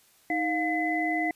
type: tone cluster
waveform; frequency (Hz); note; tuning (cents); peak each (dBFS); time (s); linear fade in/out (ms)
sine; 314.6 / 709 / 2021; D#4 / F5 / B6; +19 / +26 / +39; -29; 0.3-1.31; 2
effects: white hiss -61 dBFS RMS until 1.35 s + resampled to 32000 Hz